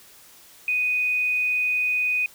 sine tone, 2489 Hz, D#7, in tune, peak -20 dBFS, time 0.68-2.26 s, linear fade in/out 2 ms, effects white hiss -50 dBFS RMS until 2.34 s

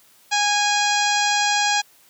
harmonic tone, 824 Hz, G#5, 14 cents flat, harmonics 1 / 2 / 3 / 4 / 5 / 6 / 7 / 8 / 9, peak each -21 / -24 / -26 / -27 / -28 / -29 / -29 / -30 / -31 dBFS, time 0.31-1.82 s, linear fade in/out 20 ms, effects white hiss -54 dBFS RMS until 2.09 s + high-pass 100 Hz 12 dB/octave

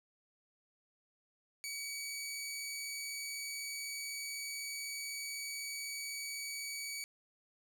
15% pulse tone, 2268 Hz, C#7, 39 cents sharp, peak -33 dBFS, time 1.64-7.04 s, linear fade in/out 0 ms, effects none

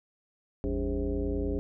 sine tone with frequency modulation, 164.81 Hz, E3, in tune, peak -27 dBFS, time 0.64-1.59 s, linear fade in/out 0 ms, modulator 120 Hz, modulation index 2.6, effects none

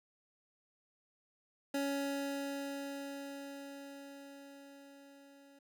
25% pulse tone with level ramp, 279.2 Hz, C#4, 13 cents sharp, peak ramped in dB -29 to -55 dBFS, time 1.74-5.59 s, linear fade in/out 5 ms, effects none

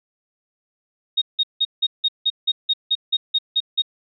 sine tone bursts, 3729 Hz, A#7, in tune, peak -15 dBFS, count 13, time 1.17-3.821 s, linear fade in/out 10 ms, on 47 ms, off 170 ms, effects none

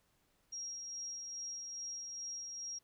sine tone with tremolo, 5620 Hz, F8, 10 cents sharp, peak -40 dBFS, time 0.52-2.79 s, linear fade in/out 10 ms, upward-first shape sine, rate 2.4 Hz, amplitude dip 30%, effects pink hiss -75 dBFS RMS until 2.83 s

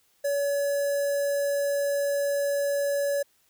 square tone with notch filter, 567 Hz, C#5, 39 cents sharp, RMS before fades -26 dBFS, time 0.24-3.23 s, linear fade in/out 10 ms, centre 3000 Hz, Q 0.6, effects white hiss -66 dBFS RMS until 3.49 s

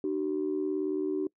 sine tone pair together, 301.6 / 380 Hz, D4 / F#4, +46 / +46 cents, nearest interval major third, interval 400 cents, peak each -30 / -29 dBFS, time 0.04-1.27 s, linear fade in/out 2 ms, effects noise-tail reverb RT60 0.1 s tail -24 dB re dry + tanh soft clip ceiling -21 dBFS

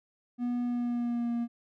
triangle tone with pitch glide, 243.3 to 236 Hz, B3 to A#3, -26 to +22 cents, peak -26 dBFS, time 0.38-1.48 s, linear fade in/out 50 ms, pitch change -52 cents, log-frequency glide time 0.64-1.32 s, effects none

